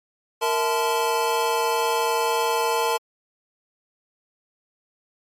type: tone cluster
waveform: square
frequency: 464 / 650 / 873 / 1024 Hz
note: A#4 / E5 / A5 / C6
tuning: -8 / -24 / -14 / -38 cents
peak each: -25 / -32 / -25 / -27 dBFS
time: 0.41-2.98 s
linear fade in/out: 20 ms
effects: MP3 64 kbps